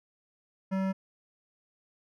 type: tone with hard clipping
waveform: sine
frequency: 191.3 Hz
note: G3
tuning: 42 cents flat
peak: -29 dBFS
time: 0.71-0.93 s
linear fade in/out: 20 ms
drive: 16 dB
effects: none